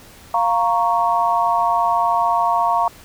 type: chord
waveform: sine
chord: Bb minor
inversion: second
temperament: equal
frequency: 698.5 / 932.3 / 1108.7 Hz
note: F5 / Bb5 / Db6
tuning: 0 / 0 / 0 cents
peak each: -19 / -18 / -20 dBFS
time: 0.34-2.88 s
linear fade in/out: 2 ms
effects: pink hiss -44 dBFS RMS until 3.04 s